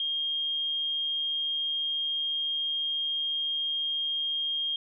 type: tone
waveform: sine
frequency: 3227 Hz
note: G7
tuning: 50 cents sharp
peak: -27 dBFS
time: 0-4.76 s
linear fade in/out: 2 ms
effects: none